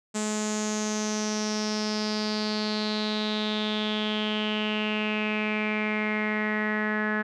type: tone with low-pass filter sweep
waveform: sawtooth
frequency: 213.2 Hz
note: G#3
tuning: 46 cents sharp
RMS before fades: -28 dBFS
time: 0.14-7.23 s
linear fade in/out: 20 ms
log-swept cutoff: 7500 to 1700 Hz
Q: 6.8
effects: none